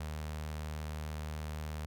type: tone with notch filter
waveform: sawtooth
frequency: 76.6 Hz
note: D#2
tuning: 27 cents flat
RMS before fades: -40 dBFS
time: 0-1.86 s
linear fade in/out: 5 ms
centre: 320 Hz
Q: 1.4
effects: none